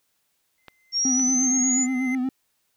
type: tone with exponential growth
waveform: triangle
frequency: 2067 Hz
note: C7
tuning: 22 cents flat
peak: -26 dBFS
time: 0.58-2.15 s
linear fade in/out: 1 ms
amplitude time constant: 340 ms
type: clicks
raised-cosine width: 0.3 ms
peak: -24 dBFS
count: 2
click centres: 0.683 / 1.196 s
type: exponential sweep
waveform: sine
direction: up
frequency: 5500 to 7040 Hz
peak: -20 dBFS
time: 0.92-1.87 s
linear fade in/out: 50 ms
type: tone with vibrato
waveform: triangle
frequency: 257 Hz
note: C4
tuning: 31 cents flat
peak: -20 dBFS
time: 1.05-2.29 s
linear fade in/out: 2 ms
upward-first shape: sine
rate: 8.4 Hz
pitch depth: 52 cents each way
effects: white hiss -71 dBFS RMS until 2.76 s